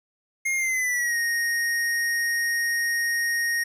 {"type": "tone with pitch glide", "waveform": "square", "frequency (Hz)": [2131, 1865.9], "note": ["C7", "A#6"], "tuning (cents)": [31, 1], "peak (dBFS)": -23, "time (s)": [0.45, 3.64], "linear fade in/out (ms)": 10, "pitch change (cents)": -230, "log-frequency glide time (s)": [0.56, 1.17], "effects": ["resampled to 32000 Hz", "10-bit"]}